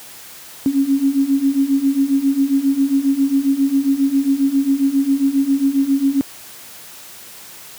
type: beating tone pair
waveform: sine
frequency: 270.1 / 277.5 Hz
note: C#4 / C#4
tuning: -45 / +2 cents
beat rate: 7.4 Hz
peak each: -18 / -15 dBFS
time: 0.66-6.21 s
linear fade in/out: 0 ms
effects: white hiss -38 dBFS RMS until 7.78 s + high-pass 80 Hz 12 dB/octave